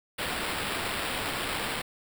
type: noise with sample-and-hold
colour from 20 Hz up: white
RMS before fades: -32 dBFS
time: 0.18-1.82 s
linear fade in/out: 10 ms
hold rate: 6300 Hz
effects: none